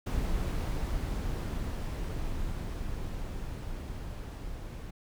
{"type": "noise with level ramp", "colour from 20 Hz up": "brown", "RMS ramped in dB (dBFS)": [-30, -40], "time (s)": [0.06, 4.91], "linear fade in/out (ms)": 10, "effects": []}